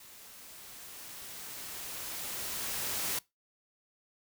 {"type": "noise with level ramp", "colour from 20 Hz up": "white", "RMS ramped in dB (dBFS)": [-53, -33], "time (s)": [0, 3.19], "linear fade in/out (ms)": 5, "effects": ["noise-tail reverb RT60 0.2 s tail -22 dB re dry"]}